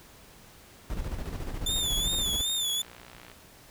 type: noise with tremolo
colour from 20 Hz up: brown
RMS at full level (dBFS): -32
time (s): 0.9-2.41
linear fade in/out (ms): 0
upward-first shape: square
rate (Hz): 14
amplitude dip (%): 50
type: tone with vibrato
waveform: sawtooth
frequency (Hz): 3520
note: A7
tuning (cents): 0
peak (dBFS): -24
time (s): 1.66-2.82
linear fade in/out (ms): 5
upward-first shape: sine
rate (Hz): 2.6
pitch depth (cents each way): 81
type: click train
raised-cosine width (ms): 0.3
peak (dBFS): -31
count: 96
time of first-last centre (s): 1.73-3.316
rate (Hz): 59.9
effects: pink hiss -53 dBFS RMS until 3.7 s